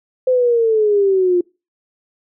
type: exponential sweep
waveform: sine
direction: down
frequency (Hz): 517 to 349.2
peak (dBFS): -11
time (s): 0.27-1.41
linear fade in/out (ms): 5
effects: noise-tail reverb RT60 0.3 s tail -26 dB re dry